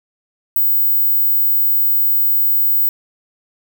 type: tone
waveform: sine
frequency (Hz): 16000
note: B9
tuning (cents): +21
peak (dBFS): -11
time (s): 0.56-2.89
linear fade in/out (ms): 2
effects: none